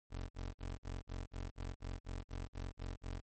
25% pulse tone bursts, 45 Hz, F#1, 47 cents flat, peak -37 dBFS, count 13, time 0.1-3.216 s, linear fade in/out 50 ms, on 200 ms, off 43 ms, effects MP3 32 kbps

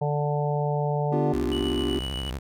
harmonic tone, 147.1 Hz, D3, 3 cents sharp, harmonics 1 / 3 / 4 / 5 / 6, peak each -25 / -30 / -31 / -32 / -33 dBFS, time 0.01-1.33 s, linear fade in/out 10 ms
triangle chord, G dominant seventh, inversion first, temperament equal, 246.9 / 293.7 / 349.2 / 392 Hz, B3 / D4 / F4 / G4, 0 / 0 / 0 / 0 cents, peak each -28 dBFS, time 1.12-1.99 s, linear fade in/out 5 ms
sawtooth tone with vibrato, 65.41 Hz, C2, in tune, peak -26 dBFS, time 1.33-2.39 s, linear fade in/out 10 ms, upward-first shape triangle, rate 13 Hz, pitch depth 290 cents each way
triangle tone with tremolo, 2948 Hz, F#7, 7 cents flat, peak -30 dBFS, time 1.52-2.3 s, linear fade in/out 0 ms, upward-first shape sine, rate 8 Hz, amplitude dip 40%
effects none

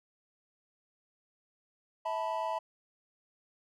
triangle chord, E suspended fourth, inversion none, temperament equal with one note detuned, 649.4 / 880 / 987.8 Hz, E5 / A5 / B5, -26 / 0 / 0 cents, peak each -34 dBFS, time 2.05-2.59 s, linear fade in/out 10 ms, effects none

